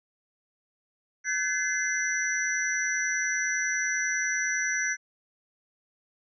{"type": "tone cluster", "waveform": "sine", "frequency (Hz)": [1529, 1699, 2063, 5910], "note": ["G6", "G#6", "C7", "F#8"], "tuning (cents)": [-44, 39, -25, -3], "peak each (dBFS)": -31, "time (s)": [1.24, 4.97], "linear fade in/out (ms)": 50, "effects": []}